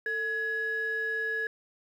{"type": "tone pair together", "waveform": "sine", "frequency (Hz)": [445.8, 1683], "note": ["A4", "G#6"], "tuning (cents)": [23, 23], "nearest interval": "octave + major seventh", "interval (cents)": 2300, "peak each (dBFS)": [-35, -28], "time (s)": [0.06, 1.47], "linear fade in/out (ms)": 2, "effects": ["tanh soft clip ceiling -23 dBFS", "10-bit"]}